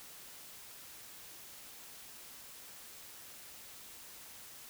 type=silence; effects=white hiss -52 dBFS RMS until 4.69 s